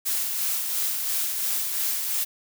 blue noise with tremolo, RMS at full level -25 dBFS, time 0.05-2.25 s, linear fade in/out 20 ms, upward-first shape sine, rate 2.9 Hz, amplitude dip 35%, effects none

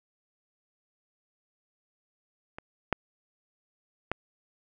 clicks, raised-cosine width 0.5 ms, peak -24 / -9 / -13 dBFS, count 3, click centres 2.585 / 2.927 / 4.116 s, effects none

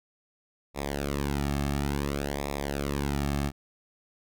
sawtooth tone with flanger, 70.8 Hz, C#2, 37 cents sharp, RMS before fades -30 dBFS, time 0.74-3.52 s, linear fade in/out 50 ms, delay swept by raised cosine 0.66 to 2.06 ms, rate 0.57 Hz, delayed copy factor -0.85, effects none

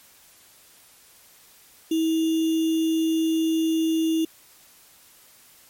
sine tone with sample-and-hold, 322.5 Hz, E4, 38 cents flat, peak -19 dBFS, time 1.91-4.25 s, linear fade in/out 5 ms, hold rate 3150 Hz, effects white hiss -53 dBFS RMS until 5.69 s + MP3 64 kbps

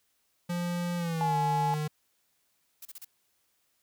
square tone with pitch glide, 174.61 to 152.01 Hz, F3 to D#3, 0 to -40 cents, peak -30 dBFS, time 0.49-1.88 s, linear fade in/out 10 ms, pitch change -240 cents, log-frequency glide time 0.97-1.36 s
sine tone, 845 Hz, G#5, 30 cents sharp, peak -26 dBFS, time 1.21-1.74 s, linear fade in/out 0 ms
blue noise bursts, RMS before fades -44 dBFS, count 4, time 2.82-3.048 s, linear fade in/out 5 ms, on 33 ms, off 32 ms
effects white hiss -73 dBFS RMS until 3.82 s

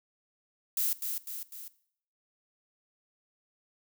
violet noise with echo, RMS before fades -29 dBFS, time 0.77-0.93 s, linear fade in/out 2 ms, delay 250 ms, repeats 3, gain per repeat -5 dB, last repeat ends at 1.68 s, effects noise-tail reverb RT60 0.6 s tail -18 dB re dry

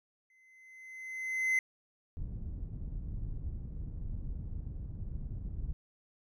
triangle tone with exponential growth, 2053 Hz, C7, 33 cents flat, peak -23 dBFS, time 0.3-1.59 s, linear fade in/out 2 ms, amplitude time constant 280 ms
pink low-pass noise, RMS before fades -39 dBFS, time 2.17-5.73 s, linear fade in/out 0 ms, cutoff 120 Hz, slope 12 dB/octave
effects none

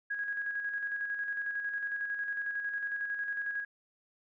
sine tone with tremolo, 1650 Hz, G#6, 12 cents flat, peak -31 dBFS, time 0.1-3.65 s, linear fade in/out 10 ms, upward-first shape square, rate 11 Hz, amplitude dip 40%, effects none

